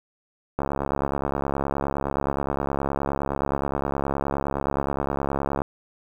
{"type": "click train", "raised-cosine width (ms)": 1, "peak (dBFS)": -11, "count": 351, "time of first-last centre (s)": [0.59, 5.619], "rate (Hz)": 69.6, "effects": ["8-bit"]}